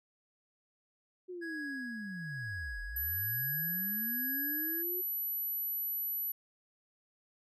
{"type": "linear two-way sweep", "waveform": "sine", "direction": "down then up", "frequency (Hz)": [370, 38.89, 370], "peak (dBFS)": -40, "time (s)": [1.28, 5.02], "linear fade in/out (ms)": 20, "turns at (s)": 2.81}
{"type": "tone with tremolo", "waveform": "triangle", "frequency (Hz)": 1661.2, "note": "G#6", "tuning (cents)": 0, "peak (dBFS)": -37, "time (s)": [1.41, 4.83], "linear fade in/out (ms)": 20, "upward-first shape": "sine", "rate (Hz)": 1.1, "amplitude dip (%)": 45}
{"type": "tone", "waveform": "sine", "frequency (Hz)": 11840, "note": "F#9", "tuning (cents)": 0, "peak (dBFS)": -33, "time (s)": [2.96, 6.32], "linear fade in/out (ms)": 5}
{"effects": []}